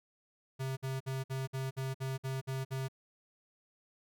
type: tone bursts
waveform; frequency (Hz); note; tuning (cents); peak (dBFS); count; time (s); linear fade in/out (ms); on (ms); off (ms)
square; 132.8; C3; +26; -35; 10; 0.59-2.885; 20; 180; 55
effects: none